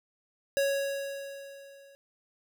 square tone with level ramp, 554.4 Hz, C#5, in tune, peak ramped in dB -24 to -54 dBFS, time 0.57-1.95 s, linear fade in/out 0 ms, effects none

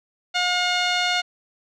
15% pulse tone with low-pass filter, 717 Hz, F5, 45 cents sharp, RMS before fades -22 dBFS, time 0.34-1.22 s, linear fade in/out 20 ms, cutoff 4500 Hz, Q 7.3, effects none

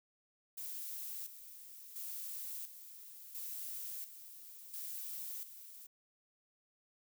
violet noise with tremolo, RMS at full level -44 dBFS, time 0.57-5.87 s, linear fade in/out 10 ms, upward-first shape square, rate 0.72 Hz, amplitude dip 65%, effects none

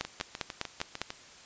two click trains, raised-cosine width 0.2 ms, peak -13 / -19 dBFS, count 6 / 8, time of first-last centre 0.01-1.016 / 0.05-1.104 s, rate 4.97 / 6.64 Hz, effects white hiss -52 dBFS RMS until 1.45 s + resampled to 16000 Hz

